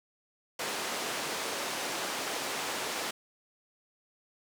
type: band-pass noise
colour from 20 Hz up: pink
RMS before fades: -35 dBFS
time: 0.59-3.11 s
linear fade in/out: 5 ms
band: 380 to 9200 Hz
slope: 12 dB/octave
effects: none